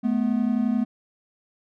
triangle tone pair together, 215.5 / 246.9 Hz, A3 / B3, -36 / 0 cents, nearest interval major second, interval 236 cents, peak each -21 dBFS, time 0.03-0.85 s, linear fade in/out 20 ms, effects none

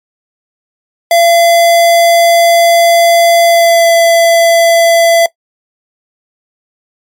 square tone with pitch glide, 680 to 672.2 Hz, F5 to E5, -46 to +34 cents, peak -5 dBFS, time 1.11-5.26 s, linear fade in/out 2 ms, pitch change -20 cents, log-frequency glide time 3.45-3.91 s, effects noise-tail reverb RT60 0.1 s tail -19 dB re dry + MP3 96 kbps

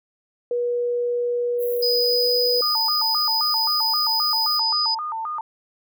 sine tone with pitch glide, 483 to 487.8 Hz, B4 to B4, -39 to -21 cents, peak -20 dBFS, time 0.51-2.61 s, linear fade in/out 2 ms, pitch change +18 cents, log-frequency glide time 1.97-2.31 s
white high-pass noise, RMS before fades -35 dBFS, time 1.58-4.61 s, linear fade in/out 50 ms, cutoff 12000 Hz, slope 48 dB/octave
sine tone, 4978 Hz, D#8, in tune, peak -19 dBFS, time 1.82-4.95 s, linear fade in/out 10 ms
sine tone with vibrato, 1046.5 Hz, C6, in tune, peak -25 dBFS, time 2.62-5.41 s, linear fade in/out 2 ms, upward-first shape square, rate 3.8 Hz, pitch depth 270 cents each way
effects none

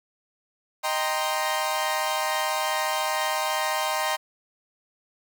sawtooth chord, C minor seventh, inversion first, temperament equal, 622.3 / 784 / 932.3 / 1046.5 Hz, Eb5 / G5 / Bb5 / C6, 0 / 0 / 0 / 0 cents, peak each -26 dBFS, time 0.83-4.17 s, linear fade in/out 20 ms, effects 9-bit

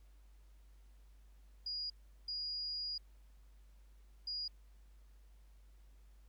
sine tone bursts at uneven times, 4874 Hz, D#8, 37 cents flat, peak -38 dBFS, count 3, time 1.66-1.9 / 2.28-2.98 / 4.27-4.48 s, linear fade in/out 5 ms, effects added 50 Hz sine -58 dBFS peak until 6.28 s + pink hiss -75 dBFS RMS until 6.28 s

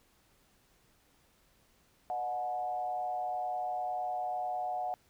sine tone with frequency modulation, 731 Hz, F#5, 21 cents flat, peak -32 dBFS, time 2.1-4.94 s, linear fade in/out 0 ms, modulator 123 Hz, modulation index 0.63, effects pink hiss -68 dBFS RMS until 5.09 s

